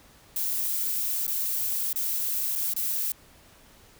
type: noise with dropouts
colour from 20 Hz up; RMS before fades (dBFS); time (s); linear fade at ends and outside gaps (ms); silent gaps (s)
violet; -28; 0.36-3.12; 2; 1.267-1.278 / 1.93-1.958 / 2.554-2.558 / 2.737-2.763
effects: pink hiss -55 dBFS RMS until 3.99 s